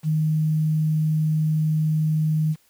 sine tone with quantisation, 155.56 Hz, D#3, in tune, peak -18 dBFS, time 0.03-2.56 s, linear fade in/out 50 ms, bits 8, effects white hiss -61 dBFS RMS until 2.69 s

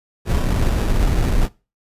brown noise with sample-and-hold, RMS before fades -17 dBFS, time 0.25-1.49 s, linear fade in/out 50 ms, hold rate 2100 Hz, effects noise-tail reverb RT60 0.3 s tail -21 dB re dry + resampled to 32000 Hz

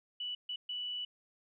sine tone bursts at uneven times, 2960 Hz, F#7, in tune, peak -36 dBFS, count 3, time 0.2-0.35 / 0.49-0.56 / 0.69-1.05 s, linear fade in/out 5 ms, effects none

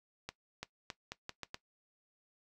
accelerating click train, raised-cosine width 0.2 ms, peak -23 dBFS, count 7, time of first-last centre 0.29-1.544 s, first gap 340 ms, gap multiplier 0.8, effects noise-tail reverb RT60 0.1 s tail -17 dB re dry

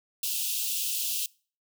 white high-pass noise, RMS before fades -30 dBFS, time 0.23-1.26 s, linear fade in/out 2 ms, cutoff 2600 Hz, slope 96 dB/octave, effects noise-tail reverb RT60 0.4 s tail -24 dB re dry

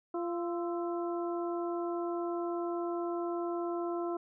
harmonic tone with a mistuned harmonic, 344.9 Hz, F4, 22 cents flat, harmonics 1 / 2 / 3 / 4, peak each -33 / -39 / -43 / -45 dBFS, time 0.14-4.17 s, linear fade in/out 5 ms, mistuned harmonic 4, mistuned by -69 cents, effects none

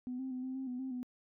sine tone with pitch steps, 250.4 / 262.8 / 253.9 / 259.8 / 265 / 248.9 / 263 / 249.1 Hz, B3 / C4 / B3 / C4 / C4 / B3 / C4 / B3, +24 / +8 / +48 / -12 / +22 / +14 / +9 / +15 cents, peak -36 dBFS, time 0.07-1.03 s, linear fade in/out 0 ms, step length 120 ms, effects tanh soft clip ceiling -32 dBFS

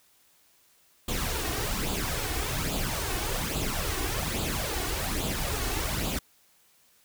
pink noise with flanger, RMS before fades -30 dBFS, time 1.08-6.19 s, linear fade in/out 5 ms, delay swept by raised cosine 0.26 to 2.76 ms, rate 1.2 Hz, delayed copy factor +0.6, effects white hiss -63 dBFS RMS until 7.04 s

